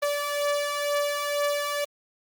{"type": "beating tone pair", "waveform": "sawtooth", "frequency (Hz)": [578, 580.1], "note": ["D5", "D5"], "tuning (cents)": [-28, -21], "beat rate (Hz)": 2.1, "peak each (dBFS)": [-27, -22], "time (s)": [0.02, 1.85], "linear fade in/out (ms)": 10, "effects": ["Opus 32 kbps"]}